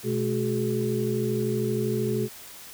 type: tone cluster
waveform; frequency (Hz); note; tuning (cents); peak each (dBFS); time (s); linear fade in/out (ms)
sine; 124.2 / 214.4 / 370 / 422.8; B2 / A3 / F#4 / G#4; +10 / -45 / 0 / +31; -29; 0.03-2.29; 50
effects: white hiss -44 dBFS RMS until 2.73 s